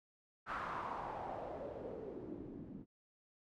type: noise with low-pass filter sweep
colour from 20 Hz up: white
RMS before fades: -45 dBFS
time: 0.46-2.86 s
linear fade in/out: 50 ms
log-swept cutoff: 1400 to 230 Hz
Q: 3.5
effects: none